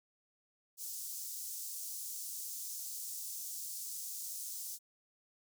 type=high-pass noise; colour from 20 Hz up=pink; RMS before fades=-43 dBFS; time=0.77-4.79 s; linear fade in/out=50 ms; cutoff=5900 Hz; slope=24 dB/octave; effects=none